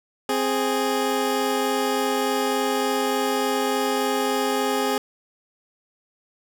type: tone pair together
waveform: 20% pulse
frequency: 262.4 / 415.3 Hz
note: C4 / G#4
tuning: +5 / 0 cents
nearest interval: minor sixth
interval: 795 cents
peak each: -20 / -18 dBFS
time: 0.29-4.98 s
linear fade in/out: 2 ms
effects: none